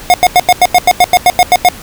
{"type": "tone bursts", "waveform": "square", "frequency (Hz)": 720, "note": "F#5", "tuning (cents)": -47, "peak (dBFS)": -3, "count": 13, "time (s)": [0.1, 1.687], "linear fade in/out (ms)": 0, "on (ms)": 39, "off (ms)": 90, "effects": ["pink hiss -30 dBFS RMS until 1.82 s"]}